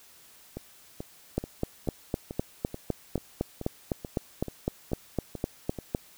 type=two click trains; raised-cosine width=2 ms; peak=-22 / -13 dBFS; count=13 / 19; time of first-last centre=0.57-5.787 / 1.38-5.949 s; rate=2.3 / 3.94 Hz; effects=white hiss -55 dBFS RMS until 6.17 s